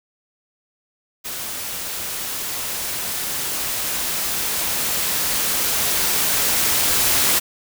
white noise with level ramp, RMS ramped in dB -29 to -17 dBFS, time 1.24-7.4 s, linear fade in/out 20 ms, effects none

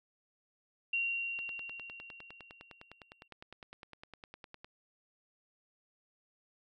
sine tone with exponential decay, 2756 Hz, F7, 24 cents flat, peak -29 dBFS, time 0.93-3.28 s, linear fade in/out 5 ms, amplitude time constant 510 ms
click train, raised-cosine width 0.3 ms, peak -32 dBFS, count 33, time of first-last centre 1.39-4.645 s, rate 9.83 Hz
effects none

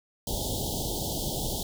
pink band-stop noise, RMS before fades -31 dBFS, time 0.27-1.63 s, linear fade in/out 2 ms, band 880 to 3100 Hz, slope 96 dB/octave, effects none

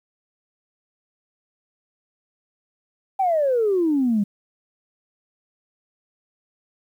sine exponential sweep, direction down, 794 to 196 Hz, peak -16 dBFS, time 3.19-4.24 s, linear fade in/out 10 ms, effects tanh soft clip ceiling -12 dBFS + 9-bit

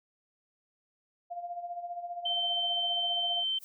sine tone with tremolo, 698.5 Hz, F5, in tune, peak -33 dBFS, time 1.3-3.44 s, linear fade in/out 20 ms, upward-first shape sine, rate 15 Hz, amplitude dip 65%
sine tone, 3100 Hz, G7, 20 cents flat, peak -28 dBFS, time 2.25-3.59 s, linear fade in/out 10 ms
violet noise with exponential growth, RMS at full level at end -42 dBFS, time 3.56-3.64 s, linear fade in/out 0 ms, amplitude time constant 17 ms
effects none

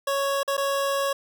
25% pulse tone with dropouts, 554.4 Hz, C#5, in tune, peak -19 dBFS, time 0.07-1.13 s, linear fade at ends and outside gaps 5 ms, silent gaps 0.432-0.477 / 0.569-0.577 s, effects none

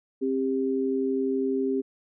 sine tone pair together, 265.8 / 397.9 Hz, C4 / G4, +27 / +26 cents, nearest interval perfect fifth, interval 699 cents, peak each -26 dBFS, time 0.21-1.82 s, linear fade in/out 20 ms, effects none

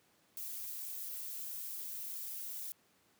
violet noise with flanger, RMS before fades -43 dBFS, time 0.37-2.72 s, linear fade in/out 0 ms, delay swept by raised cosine 1.7 to 7.2 ms, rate 1.7 Hz, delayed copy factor -0.6, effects pink hiss -70 dBFS RMS until 3.19 s + high-pass 150 Hz 12 dB/octave

